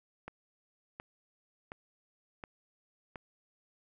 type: click train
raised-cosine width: 0.5 ms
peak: -27 dBFS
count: 5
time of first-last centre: 0.28-3.158 s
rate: 1.39 Hz
effects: none